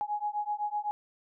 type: beating tone pair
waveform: sine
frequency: 830.6 / 838.5 Hz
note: G#5 / G#5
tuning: 0 / +16 cents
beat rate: 7.9 Hz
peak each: -33 / -33 dBFS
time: 0.01-0.91 s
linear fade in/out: 0 ms
effects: none